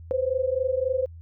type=tone pair together; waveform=sine; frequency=506.3 / 530 Hz; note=B4 / C5; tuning=+43 / +22 cents; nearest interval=minor second; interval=79 cents; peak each=-25 dBFS; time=0.11-1.06 s; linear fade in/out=0 ms; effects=added 83 Hz sine -40 dBFS peak until 1.21 s